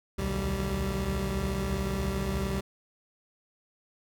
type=tone cluster; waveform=25% pulse; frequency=62.1 / 73.1 / 76.3 / 194.6 Hz; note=B1 / D2 / D#2 / G3; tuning=+10 / -7 / -33 / -12 cents; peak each=-29 / -36 / -32 / -28 dBFS; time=0.18-2.61 s; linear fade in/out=10 ms; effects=none